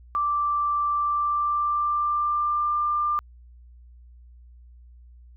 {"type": "tone with pitch glide", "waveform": "sine", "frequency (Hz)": [1173, 1192.8], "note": ["D6", "D6"], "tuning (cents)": [-2, 27], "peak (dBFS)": -21, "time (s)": [0.15, 3.19], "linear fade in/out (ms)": 0, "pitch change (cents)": 29, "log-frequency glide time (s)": [0.92, 2.78], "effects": ["added 60 Hz sine -46 dBFS peak until 5.36 s"]}